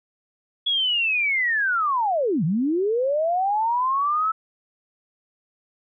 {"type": "linear two-way sweep", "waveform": "sine", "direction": "down then up", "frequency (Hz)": [3389, 146, 1321], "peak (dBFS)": -19, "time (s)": [0.66, 4.32], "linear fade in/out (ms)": 10, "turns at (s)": 2.44, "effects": []}